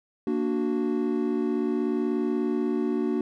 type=chord; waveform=triangle; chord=Bb augmented; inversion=none; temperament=equal; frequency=233.1 / 293.7 / 370 Hz; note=Bb3 / D4 / F#4; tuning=0 / 0 / 0 cents; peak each=-26 dBFS; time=0.27-3.21 s; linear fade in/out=2 ms; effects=none